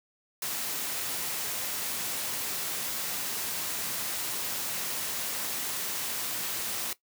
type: noise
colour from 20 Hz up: white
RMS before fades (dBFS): -33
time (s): 0.42-6.93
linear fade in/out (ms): 2
effects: noise-tail reverb RT60 0.1 s tail -17 dB re dry + high-pass 100 Hz 12 dB/octave